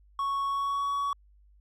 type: tone with pitch glide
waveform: triangle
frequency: 1108.7 to 1125.5 Hz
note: C#6 to C#6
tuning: 0 to +26 cents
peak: -25 dBFS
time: 0.19-1.13 s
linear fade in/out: 2 ms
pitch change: +26 cents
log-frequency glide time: 0.46-0.89 s
effects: added 50 Hz sine -56 dBFS peak until 1.6 s